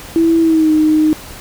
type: tone with pitch glide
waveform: sine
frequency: 329.6 to 309.3 Hz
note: E4 to D#4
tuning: 0 to -10 cents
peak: -8 dBFS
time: 0.16-1.13 s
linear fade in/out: 0 ms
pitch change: -110 cents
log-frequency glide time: 0.4-0.72 s
effects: pink hiss -33 dBFS RMS until 1.4 s